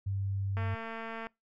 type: tone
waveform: sine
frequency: 98 Hz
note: G2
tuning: in tune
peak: -30 dBFS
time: 0.06-0.75 s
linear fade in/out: 10 ms
type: click train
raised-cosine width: 0.5 ms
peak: -26 dBFS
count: 159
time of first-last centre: 0.57-1.269 s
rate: 226 Hz
effects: noise-tail reverb RT60 0.2 s tail -24 dB re dry